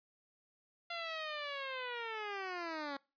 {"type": "linear sweep", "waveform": "10% pulse", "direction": "down", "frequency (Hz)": [691, 273.1], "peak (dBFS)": -31, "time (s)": [0.9, 2.97], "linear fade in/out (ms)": 5, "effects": ["noise-tail reverb RT60 0.3 s tail -24 dB re dry", "resampled to 11025 Hz"]}